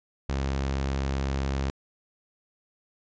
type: tone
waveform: sawtooth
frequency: 67.8 Hz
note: C#2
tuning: 38 cents flat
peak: -22 dBFS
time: 0.29-1.7 s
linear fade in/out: 0 ms
effects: resampled to 16000 Hz